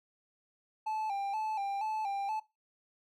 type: tone with vibrato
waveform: triangle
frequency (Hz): 830.6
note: G#5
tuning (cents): 0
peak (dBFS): -30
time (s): 0.86-2.4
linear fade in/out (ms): 10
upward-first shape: square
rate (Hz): 2.1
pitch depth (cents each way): 78
effects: noise-tail reverb RT60 0.2 s tail -17 dB re dry